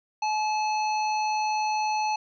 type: harmonic tone with a mistuned harmonic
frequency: 856 Hz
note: A5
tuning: 48 cents flat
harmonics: 1 / 3 / 5 / 7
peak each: -24 / -34 / -38 / -41 dBFS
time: 0.22-2.16 s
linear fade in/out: 5 ms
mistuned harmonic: 3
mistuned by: +21 cents
effects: none